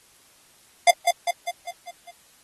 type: tone with echo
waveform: square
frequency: 698 Hz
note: F5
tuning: 1 cent flat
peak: -11 dBFS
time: 0.87-0.91 s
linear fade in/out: 5 ms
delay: 200 ms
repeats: 6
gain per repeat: -5 dB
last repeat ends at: 2.11 s
effects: white hiss -56 dBFS RMS until 2.43 s + AAC 32 kbps